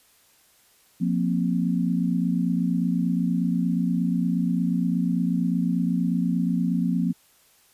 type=chord; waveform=sine; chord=F suspended fourth; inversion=none; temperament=equal with one note detuned; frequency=176.44 / 233.1 / 261.6 Hz; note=F3 / Bb3 / C4; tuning=+18 / 0 / 0 cents; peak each=-23 / -26 / -27 dBFS; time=1-7.13 s; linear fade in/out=20 ms; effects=white hiss -59 dBFS RMS until 7.73 s + resampled to 32000 Hz